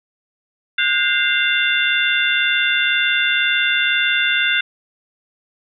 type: tone cluster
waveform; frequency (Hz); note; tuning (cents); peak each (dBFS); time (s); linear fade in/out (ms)
sine; 1448 / 1590 / 2086 / 2761 / 3535; F#6 / G6 / C7 / F7 / A7; -38 / +24 / -6 / -20 / +7; -21; 0.78-4.61; 5
effects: none